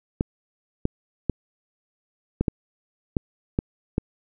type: clicks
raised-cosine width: 3 ms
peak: -8 dBFS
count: 8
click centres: 0.209 / 0.854 / 1.297 / 2.41 / 2.482 / 3.168 / 3.589 / 3.981 s
effects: none